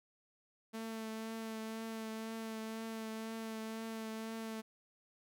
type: tone with vibrato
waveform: sawtooth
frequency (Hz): 222.5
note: A3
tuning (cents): +20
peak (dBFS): -37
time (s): 0.73-4.62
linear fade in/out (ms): 20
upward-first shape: triangle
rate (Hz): 2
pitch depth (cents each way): 20
effects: none